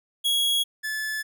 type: tone pair in turn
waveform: 45% pulse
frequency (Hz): 3322 / 1731.5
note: G#7 / A6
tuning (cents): 0 / -28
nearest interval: major seventh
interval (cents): 1128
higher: first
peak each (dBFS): -20 / -27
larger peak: first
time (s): 0.24-0.64 / 0.83-1.23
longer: neither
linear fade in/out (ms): 20
effects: none